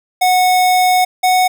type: tone pair in turn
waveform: square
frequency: 734 / 737.7 Hz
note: F#5 / F#5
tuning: -14 / -5 cents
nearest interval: unison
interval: 9 cents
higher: second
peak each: -10 dBFS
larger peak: neither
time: 0.21-1.05 / 1.23-1.48 s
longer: first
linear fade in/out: 10 ms
effects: none